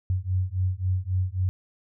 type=beating tone pair; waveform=sine; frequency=90.9 / 94.6 Hz; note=F#2 / F#2; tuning=-30 / +39 cents; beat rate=3.7 Hz; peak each=-26 / -26 dBFS; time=0.1-1.49 s; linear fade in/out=0 ms; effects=none